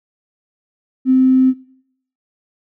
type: tone with tanh clipping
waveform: triangle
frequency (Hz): 259.7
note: C4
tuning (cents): -13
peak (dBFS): -8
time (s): 1.05-1.54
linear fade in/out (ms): 50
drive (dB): 3
effects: noise-tail reverb RT60 0.7 s tail -21 dB re dry